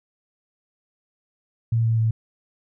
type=tone with pitch steps; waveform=sine; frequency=114.7 / 113.32 / 111.95 Hz; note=A#2 / A#2 / A2; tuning=-28 / -49 / +30 cents; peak=-17 dBFS; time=1.72-2.11 s; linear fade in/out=5 ms; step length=130 ms; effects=none